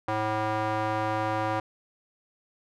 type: tone with band-pass filter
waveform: square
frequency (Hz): 108.4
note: A2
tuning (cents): -25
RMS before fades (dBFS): -28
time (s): 0.08-1.6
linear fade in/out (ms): 5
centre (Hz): 900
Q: 1.4
effects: none